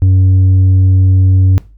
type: tone with tanh clipping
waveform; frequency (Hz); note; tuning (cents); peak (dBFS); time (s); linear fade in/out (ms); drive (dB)
sine; 94; F#2; +28; -6; 0.02-1.58; 0; 4
effects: noise-tail reverb RT60 0.3 s tail -18 dB re dry + added 50 Hz sine -37 dBFS peak until 1.77 s